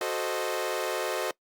sawtooth chord, F# diminished seventh, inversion none, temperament equal, 370 / 440 / 523.3 / 622.3 Hz, F#4 / A4 / C5 / Eb5, 0 / 0 / 0 / 0 cents, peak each -30 dBFS, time 0.01-1.31 s, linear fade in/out 2 ms, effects noise-tail reverb RT60 0.1 s tail -22 dB re dry + Opus 48 kbps

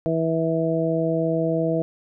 harmonic tone, 162.9 Hz, E3, 20 cents flat, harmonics 1 / 2 / 3 / 4, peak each -25 / -25 / -25 / -25 dBFS, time 0.06-1.82 s, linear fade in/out 0 ms, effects none

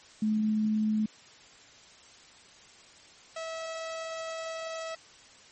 sine / sawtooth tone pair in turn, 215.2 / 649.9 Hz, A3 / E5, -38 / -25 cents, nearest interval octave + perfect fifth, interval 1913 cents, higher second, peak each -24 / -31 dBFS, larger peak first, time 0.22-1.06 / 3.36-4.95 s, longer second, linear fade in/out 5 ms, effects white hiss -54 dBFS RMS until 5.51 s + MP3 32 kbps

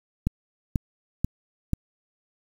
click train, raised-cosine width 5 ms, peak -10 dBFS, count 4, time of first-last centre 0.27-1.733 s, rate 2.05 Hz, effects 7-bit

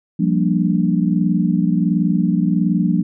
sine chord, G minor seventh, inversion third, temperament equal, 174.61 / 196 / 233.1 / 293.7 Hz, F3 / G3 / Bb3 / D4, 0 / 0 / 0 / 0 cents, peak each -17 / -19 / -21 / -22 dBFS, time 0.19-3.03 s, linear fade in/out 10 ms, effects none

